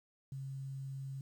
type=tone with quantisation; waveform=sine; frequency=135.3 Hz; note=C#3; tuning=42 cents flat; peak=-40 dBFS; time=0.32-1.21 s; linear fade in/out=2 ms; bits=11; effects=none